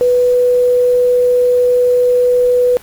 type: tone with quantisation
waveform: sine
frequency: 493.9 Hz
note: B4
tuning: in tune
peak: -8 dBFS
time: 0.01-2.77 s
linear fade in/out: 0 ms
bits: 6
effects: pink hiss -38 dBFS RMS until 2.82 s + Opus 48 kbps